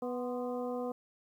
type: harmonic tone with a mistuned harmonic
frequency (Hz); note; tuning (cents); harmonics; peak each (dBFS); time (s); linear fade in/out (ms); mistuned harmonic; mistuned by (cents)
246.9; B3; 0; 1 / 2 / 3 / 4 / 5; -38 / -36 / -43 / -47 / -50; 0.02-0.92; 5; 4; +82
effects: 11-bit